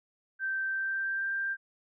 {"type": "tone with pitch glide", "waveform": "sine", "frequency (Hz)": [1559, 1583.5], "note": ["G6", "G6"], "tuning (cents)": [-10, 17], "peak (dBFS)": -29, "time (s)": [0.39, 1.57], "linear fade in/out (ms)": 50, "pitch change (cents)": 27, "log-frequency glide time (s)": [0.66, 1.34], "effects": []}